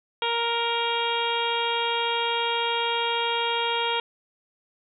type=harmonic tone; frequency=467.3 Hz; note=A#4; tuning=4 cents sharp; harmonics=1 / 2 / 3 / 4 / 5 / 6 / 7 / 8; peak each=-30 / -27 / -33 / -39 / -33 / -33 / -30 / -36 dBFS; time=0.22-4 s; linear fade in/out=2 ms; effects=none